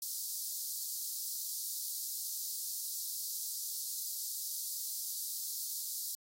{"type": "high-pass noise", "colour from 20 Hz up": "white", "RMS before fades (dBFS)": -39, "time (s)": [0.02, 6.15], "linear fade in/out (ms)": 2, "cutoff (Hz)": 4200, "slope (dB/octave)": 48, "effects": ["AAC 48 kbps"]}